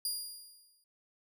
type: tone with exponential decay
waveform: 20% pulse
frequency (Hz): 4831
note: D8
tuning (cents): +48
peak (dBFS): -25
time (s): 0.05-0.84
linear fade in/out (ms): 2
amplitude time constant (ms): 170
effects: none